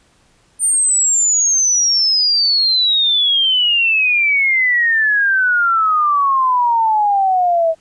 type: exponential sweep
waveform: sine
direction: down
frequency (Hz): 9050 to 640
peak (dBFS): -11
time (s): 0.59-7.75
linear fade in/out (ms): 50
effects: pink hiss -55 dBFS RMS until 7.8 s + resampled to 22050 Hz